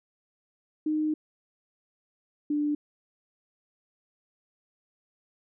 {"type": "tone pair in turn", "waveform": "sine", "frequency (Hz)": [307.6, 295.3], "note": ["D#4", "D4"], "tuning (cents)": [-20, 10], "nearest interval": "minor second", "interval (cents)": 70, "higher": "first", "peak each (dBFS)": -24, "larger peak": "neither", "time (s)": [[0.86, 1.14], [2.5, 2.75]], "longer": "first", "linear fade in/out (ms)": 5, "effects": []}